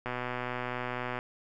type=click train; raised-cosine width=0.5 ms; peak=-19 dBFS; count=141; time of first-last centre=0.06-1.189 s; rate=124 Hz; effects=none